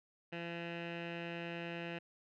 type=tone with low-pass filter; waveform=15% pulse; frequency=170 Hz; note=F3; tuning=46 cents flat; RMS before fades=-43 dBFS; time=0.32-1.99 s; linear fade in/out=10 ms; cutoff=2500 Hz; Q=4.5; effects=none